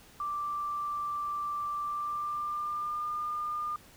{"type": "tone with pitch glide", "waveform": "sine", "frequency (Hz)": [1174.7, 1207.7], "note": ["D6", "D6"], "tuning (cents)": [0, 48], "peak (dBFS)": -31, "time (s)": [0.2, 3.76], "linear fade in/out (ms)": 2, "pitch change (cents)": 48, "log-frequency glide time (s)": [1.81, 3.08], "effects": ["pink hiss -56 dBFS RMS until 3.96 s"]}